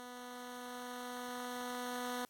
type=tone with level ramp; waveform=10% pulse; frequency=246.9 Hz; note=B3; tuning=in tune; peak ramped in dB=-39 to -29 dBFS; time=0-2.25 s; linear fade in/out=0 ms; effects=white hiss -70 dBFS RMS until 2.29 s + AAC 64 kbps